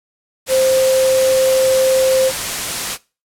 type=tone in noise; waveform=sine; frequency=524 Hz; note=C5; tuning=2 cents sharp; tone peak=-11 dBFS; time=0.48-2.32 s; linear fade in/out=50 ms; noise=white; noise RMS=-21 dBFS; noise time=0.46-2.98 s; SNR=+7 dB; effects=noise-tail reverb RT60 0.3 s tail -21 dB re dry + low-pass 11000 Hz 12 dB/octave